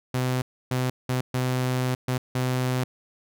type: tone bursts at uneven times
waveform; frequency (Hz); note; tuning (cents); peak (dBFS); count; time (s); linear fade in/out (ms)
sawtooth; 127.4; C3; -46; -19; 6; 0.14-0.42 / 0.71-0.9 / 1.09-1.21 / 1.34-1.95 / 2.08-2.18 / 2.35-2.84; 5
effects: none